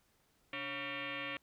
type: tone with frequency modulation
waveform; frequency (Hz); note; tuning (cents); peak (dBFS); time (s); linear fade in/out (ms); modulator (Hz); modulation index
sine; 290; D4; -22; -38; 0.53-1.37; 2; 419; 6.7
effects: pink hiss -73 dBFS RMS until 1.42 s